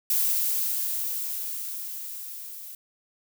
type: noise with level ramp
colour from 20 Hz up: violet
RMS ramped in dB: -23 to -41 dBFS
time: 0.1-2.75 s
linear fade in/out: 2 ms
effects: none